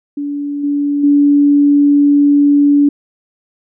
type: tone with level steps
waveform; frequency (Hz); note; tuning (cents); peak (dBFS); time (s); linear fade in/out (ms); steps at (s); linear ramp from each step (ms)
sine; 287.4; D4; -37; -17 / -12 / -6; 0.17-2.89; 5; 0.63 / 1.03; 10
effects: none